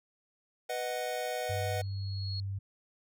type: chord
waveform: square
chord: B major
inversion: none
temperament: equal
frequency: 493.9 / 622.3 / 740 Hz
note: B4 / D#5 / F#5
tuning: 0 / 0 / 0 cents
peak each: -38 dBFS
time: 0.69-1.82 s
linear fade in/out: 10 ms
type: tone with exponential growth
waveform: sine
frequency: 4316 Hz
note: C#8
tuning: 47 cents flat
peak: -37 dBFS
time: 0.97-2.4 s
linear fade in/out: 1 ms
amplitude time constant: 310 ms
type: tone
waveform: sine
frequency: 98 Hz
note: G2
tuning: in tune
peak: -33 dBFS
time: 1.49-2.59 s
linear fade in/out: 10 ms
effects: none